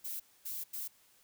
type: noise bursts at uneven times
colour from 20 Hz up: violet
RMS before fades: -40 dBFS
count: 3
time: 0.04-0.2 / 0.45-0.64 / 0.73-0.88 s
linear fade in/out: 10 ms
effects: white hiss -66 dBFS RMS until 1.23 s